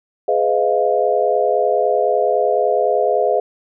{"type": "chord", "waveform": "sine", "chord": "F half-diminished seventh", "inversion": "first", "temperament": "just", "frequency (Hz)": [419.1, 502.9, 628.6, 698.5], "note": ["Ab4", "Cb5", "Eb5", "F5"], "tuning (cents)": [16, 31, 18, 0], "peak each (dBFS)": -19, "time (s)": [0.28, 3.4], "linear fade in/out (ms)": 5, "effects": []}